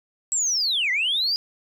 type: linear two-way sweep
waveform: sine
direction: down then up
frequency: 7810 to 1928 to 4947 Hz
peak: -19 dBFS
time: 0.32-1.36 s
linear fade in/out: 0 ms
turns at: 0.91 s
effects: tanh soft clip ceiling -16 dBFS + 10-bit